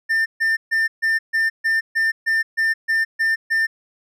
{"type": "tone bursts", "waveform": "triangle", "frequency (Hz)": 1796, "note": "A6", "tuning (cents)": 35, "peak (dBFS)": -14, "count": 12, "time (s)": [0.09, 3.67], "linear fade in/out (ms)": 20, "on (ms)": 170, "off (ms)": 140, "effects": []}